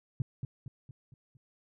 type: tone with echo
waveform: sine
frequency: 128.5 Hz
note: C3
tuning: 31 cents flat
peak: -26 dBFS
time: 0.2-0.22 s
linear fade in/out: 2 ms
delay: 230 ms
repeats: 5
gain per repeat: -6 dB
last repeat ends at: 1.37 s
effects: none